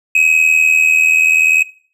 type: tone with amplitude modulation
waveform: triangle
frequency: 2543 Hz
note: D#7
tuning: 37 cents sharp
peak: -3 dBFS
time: 0.15-1.63 s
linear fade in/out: 5 ms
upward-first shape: sine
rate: 80.4 Hz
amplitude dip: 75%
effects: noise-tail reverb RT60 0.4 s tail -17 dB re dry + resampled to 32000 Hz